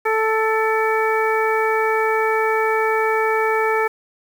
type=harmonic tone with a mistuned harmonic; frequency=440 Hz; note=A4; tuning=in tune; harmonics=1 / 2 / 3 / 4 / 5; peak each=-19 / -22 / -24 / -25 / -26 dBFS; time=0.05-3.88 s; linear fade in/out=10 ms; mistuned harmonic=5; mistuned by=+53 cents; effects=7-bit